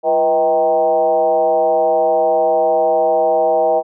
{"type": "tone with frequency modulation", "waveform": "sine", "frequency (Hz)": 637, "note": "D#5", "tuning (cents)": 41, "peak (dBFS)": -11, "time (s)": [0.03, 3.83], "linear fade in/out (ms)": 50, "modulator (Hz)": 147, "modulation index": 1.2, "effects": []}